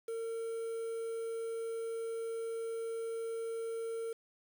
triangle tone with quantisation, 455.8 Hz, A#4, 39 cents flat, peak -34 dBFS, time 0.08-4.13 s, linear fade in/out 5 ms, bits 9, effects none

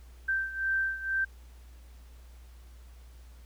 sine beating tone pair, 1563 / 1565.1 Hz, G6 / G6, -6 / -3 cents, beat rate 2.1 Hz, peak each -29 / -33 dBFS, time 0.28-1.25 s, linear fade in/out 10 ms, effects added 60 Hz sine -48 dBFS peak until 3.45 s + pink hiss -62 dBFS RMS until 3.45 s

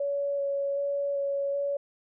sine tone with vibrato, 562 Hz, C#5, 24 cents sharp, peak -26 dBFS, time 0-1.77 s, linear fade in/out 5 ms, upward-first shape square, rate 1.3 Hz, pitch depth 9 cents each way, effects none

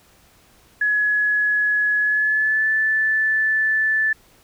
sine tone with pitch glide, 1690 to 1751.6 Hz, G#6 to A6, +30 to -8 cents, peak -16 dBFS, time 0.81-4.13 s, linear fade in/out 5 ms, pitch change +62 cents, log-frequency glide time 1.99-2.69 s, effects pink hiss -54 dBFS RMS until 4.43 s

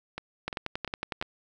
two click trains, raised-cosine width 0.3 ms, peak -19 / -15 dBFS, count 4 / 9, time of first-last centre 0.18-1.225 / 0.48-1.214 s, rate 2.87 / 10.9 Hz, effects none

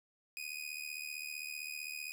sawtooth tone with amplitude modulation, 2491 Hz, D#7, 1 cent sharp, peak -34 dBFS, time 0.37-2.12 s, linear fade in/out 0 ms, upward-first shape sine, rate 75.5 Hz, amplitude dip 80%, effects none

